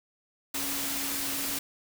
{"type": "tone in noise", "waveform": "sine", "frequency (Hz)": 277.2, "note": "C#4", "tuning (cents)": 0, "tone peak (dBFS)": -40, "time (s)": [0.54, 1.59], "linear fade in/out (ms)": 5, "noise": "white", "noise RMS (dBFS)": -32, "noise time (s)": [0.54, 1.59], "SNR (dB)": -11, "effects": []}